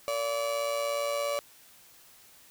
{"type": "tone with amplitude modulation", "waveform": "35% pulse", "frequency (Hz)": 575, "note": "D5", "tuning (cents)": -37, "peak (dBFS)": -24, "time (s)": [0.08, 1.39], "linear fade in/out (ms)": 0, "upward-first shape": "sine", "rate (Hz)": 117, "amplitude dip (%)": 55, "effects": ["white hiss -56 dBFS RMS until 2.5 s"]}